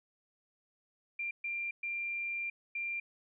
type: tone bursts at uneven times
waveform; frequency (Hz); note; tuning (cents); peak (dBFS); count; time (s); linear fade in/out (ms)
sine; 2380; D7; +22; -34; 4; 1.19-1.31 / 1.44-1.71 / 1.83-2.5 / 2.75-3; 5
effects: none